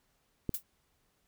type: click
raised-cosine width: 3 ms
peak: -19 dBFS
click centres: 0.493 s
type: noise with exponential decay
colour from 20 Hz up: violet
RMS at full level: -29 dBFS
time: 0.54-0.63 s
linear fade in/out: 2 ms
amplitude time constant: 18 ms
effects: pink hiss -74 dBFS RMS until 1.27 s